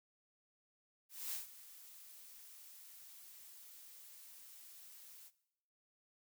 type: noise with ADSR envelope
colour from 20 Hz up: blue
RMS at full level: -41 dBFS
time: 1.09-5.31 s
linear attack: 240 ms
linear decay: 130 ms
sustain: -16 dB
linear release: 44 ms
effects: noise-tail reverb RT60 0.8 s tail -18 dB re dry